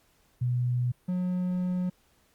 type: tone pair in turn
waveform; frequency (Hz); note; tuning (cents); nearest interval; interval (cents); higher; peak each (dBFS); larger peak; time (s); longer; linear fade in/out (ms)
sine / triangle; 123.3 / 181.11; B2 / F#3; -2 / -37; perfect fifth; 665; second; -24; neither; 0.41-0.92 / 1.08-1.9; second; 10
effects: pink hiss -66 dBFS RMS until 2.34 s + Opus 48 kbps